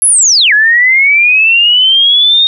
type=linear two-way sweep; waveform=sine; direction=down then up; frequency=11175 to 1661.2 to 3718 Hz; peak=-4 dBFS; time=0.02-2.47 s; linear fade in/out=0 ms; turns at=0.53 s; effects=none